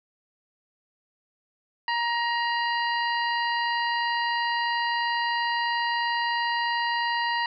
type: harmonic tone with a mistuned harmonic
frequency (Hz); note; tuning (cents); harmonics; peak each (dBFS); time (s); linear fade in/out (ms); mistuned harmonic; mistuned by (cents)
943; A#5; +20; 1 / 2 / 3 / 4 / 5; -26 / -28 / -34 / -39 / -37; 1.88-7.46; 2; 4; +130
effects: none

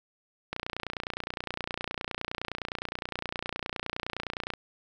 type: click train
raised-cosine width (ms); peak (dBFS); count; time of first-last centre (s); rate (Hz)
0.3; -16; 120; 0.53-4.537; 29.7
effects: none

